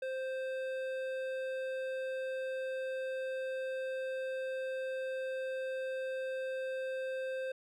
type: tone with hard clipping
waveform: triangle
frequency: 523.3 Hz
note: C5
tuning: in tune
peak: -37 dBFS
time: 0.02-7.52 s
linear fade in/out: 5 ms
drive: 15 dB
effects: none